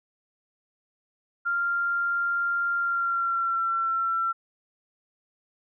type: tone with pitch glide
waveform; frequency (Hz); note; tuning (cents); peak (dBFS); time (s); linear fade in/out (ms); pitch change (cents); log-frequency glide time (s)
sine; 1392 to 1350.8; F6 to E6; -6 to +42; -23; 1.45-4.33; 20; -52; 2.77-3.66
effects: none